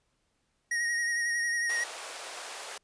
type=tone with vibrato; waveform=square; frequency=1880 Hz; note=A#6; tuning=14 cents sharp; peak=-28 dBFS; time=0.71-1.84 s; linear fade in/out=5 ms; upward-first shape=sine; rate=11 Hz; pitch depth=26 cents each way
type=high-pass noise; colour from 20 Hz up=pink; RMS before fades=-41 dBFS; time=1.69-2.78 s; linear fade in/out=5 ms; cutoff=500 Hz; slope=24 dB/octave
effects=pink hiss -75 dBFS RMS until 2.83 s + resampled to 22050 Hz